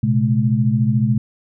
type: tone cluster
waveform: sine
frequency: 117.5 / 131.4 / 213.5 Hz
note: A#2 / C3 / G#3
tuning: +14 / +8 / +48 cents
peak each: -18 dBFS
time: 0.03-1.18 s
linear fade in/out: 5 ms
effects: none